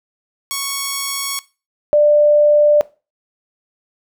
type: tone pair in turn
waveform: 5% pulse / sine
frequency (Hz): 1108.7 / 592.8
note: C#6 / D5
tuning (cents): 0 / +16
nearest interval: major seventh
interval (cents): 1084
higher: first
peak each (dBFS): -8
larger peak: neither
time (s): 0.51-1.39 / 1.93-2.81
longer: neither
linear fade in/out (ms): 0
effects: noise-tail reverb RT60 0.3 s tail -19 dB re dry